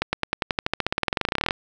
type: accelerating click train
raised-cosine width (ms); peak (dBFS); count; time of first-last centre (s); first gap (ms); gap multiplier
0.3; -5; 28; 0.02-1.508; 110; 0.94
effects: none